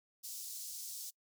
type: high-pass noise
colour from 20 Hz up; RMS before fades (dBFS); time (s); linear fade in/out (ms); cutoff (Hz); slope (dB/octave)
pink; -45; 0.23-1.11; 20; 5000; 24
effects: noise-tail reverb RT60 0.1 s tail -24 dB re dry